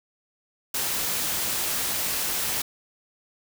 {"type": "noise", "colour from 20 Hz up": "white", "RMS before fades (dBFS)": -27, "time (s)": [0.74, 2.62], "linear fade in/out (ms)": 5, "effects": []}